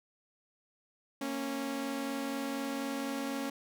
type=tone pair together; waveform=sawtooth; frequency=231.4 / 275.5 Hz; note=A#3 / C#4; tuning=-13 / -11 cents; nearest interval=minor third; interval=302 cents; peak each=-36 / -31 dBFS; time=1.21-3.5 s; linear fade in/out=5 ms; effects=none